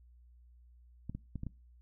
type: clicks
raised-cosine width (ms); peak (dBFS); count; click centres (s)
5; -27; 5; 1.096 / 1.15 / 1.357 / 1.434 / 1.467
effects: noise-tail reverb RT60 0.3 s tail -22 dB re dry + added 60 Hz sine -57 dBFS peak until 1.81 s